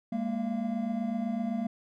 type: tone cluster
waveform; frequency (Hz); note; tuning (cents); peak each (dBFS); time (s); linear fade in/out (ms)
triangle; 205.4 / 233.3 / 684; G#3 / A#3 / F5; -19 / +2 / -36; -31 / -29 / -37; 0.12-1.67; 5
effects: none